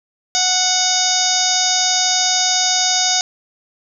harmonic tone with a mistuned harmonic, 737 Hz, F#5, 7 cents flat, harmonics 1 / 2 / 3 / 4 / 5 / 6 / 7 / 8 / 9, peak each -22 / -28 / -28 / -29 / -21 / -23 / -21 / -24 / -19 dBFS, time 0.35-3.21 s, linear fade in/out 0 ms, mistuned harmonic 6, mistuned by +94 cents, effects none

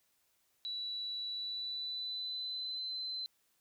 sine tone with pitch glide, 3939 to 4061 Hz, B7 to B7, -5 to +48 cents, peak -37 dBFS, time 0.65-3.26 s, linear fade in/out 0 ms, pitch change +53 cents, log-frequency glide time 1.29-3 s, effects white hiss -75 dBFS RMS until 3.6 s

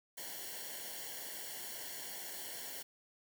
white noise with comb filter, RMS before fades -45 dBFS, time 0.17-2.83 s, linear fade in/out 10 ms, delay 0.8 ms, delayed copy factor -0.8, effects none

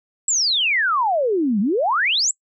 sine exponential two-way sweep, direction down then up, 7870 to 189.3 to 7870 Hz, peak -16 dBFS, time 0.28-2.31 s, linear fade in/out 2 ms, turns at 1.6 s, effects noise-tail reverb RT60 0.1 s tail -25 dB re dry

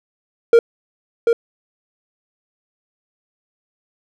triangle tone with echo, 465.3 Hz, A#4, 3 cents flat, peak -4 dBFS, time 0.53-0.59 s, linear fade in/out 2 ms, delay 740 ms, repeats 1, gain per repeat -5 dB, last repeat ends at 1.33 s, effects none

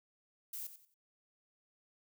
violet noise with echo, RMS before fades -43 dBFS, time 0.53-0.67 s, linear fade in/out 5 ms, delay 91 ms, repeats 3, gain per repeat -11 dB, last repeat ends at 0.943 s, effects none

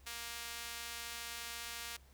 sawtooth tone with high-pass filter, 234.3 Hz, A#3, 9 cents sharp, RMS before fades -45 dBFS, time 0.06-1.97 s, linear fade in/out 10 ms, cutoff 1900 Hz, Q 0.55, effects added 66 Hz sine -60 dBFS peak until 2.13 s + pink hiss -67 dBFS RMS until 2.13 s

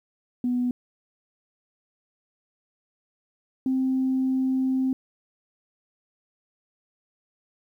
sine tone pair in turn, 246.9 / 261.6 Hz, B3 / C4, 0 / 0 cents, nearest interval minor second, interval 100 cents, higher second, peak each -21 / -20 dBFS, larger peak second, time 0.44-0.71 / 3.66-4.93 s, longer second, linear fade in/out 2 ms, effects tanh soft clip ceiling -16 dBFS + 10-bit

